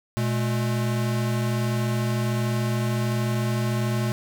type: tone pair together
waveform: square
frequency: 119.65 / 213.2 Hz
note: A#2 / G#3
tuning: +46 / +46 cents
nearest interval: minor seventh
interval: 1000 cents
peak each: -24 / -29 dBFS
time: 0.17-4.12 s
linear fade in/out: 0 ms
effects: none